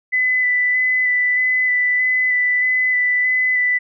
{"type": "tone with vibrato", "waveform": "sine", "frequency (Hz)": 2000, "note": "B6", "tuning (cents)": 21, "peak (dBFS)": -14, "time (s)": [0.12, 3.79], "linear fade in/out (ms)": 20, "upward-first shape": "square", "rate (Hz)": 1.6, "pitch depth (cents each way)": 11, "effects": []}